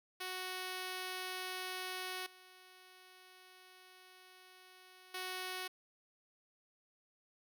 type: tone with level steps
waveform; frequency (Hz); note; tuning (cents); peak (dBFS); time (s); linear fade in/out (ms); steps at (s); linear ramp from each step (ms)
5% pulse; 370; F#4; 0; -29 / -47 / -29; 0.2-5.68; 10; 2.26 / 5.14; 5
effects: none